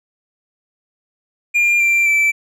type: tone with pitch steps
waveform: triangle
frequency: 2401 / 2362 / 2325 Hz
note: D7 / D7 / D7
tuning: +38 / +9 / -18 cents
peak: -10 dBFS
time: 1.54-2.32 s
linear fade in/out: 20 ms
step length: 260 ms
effects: none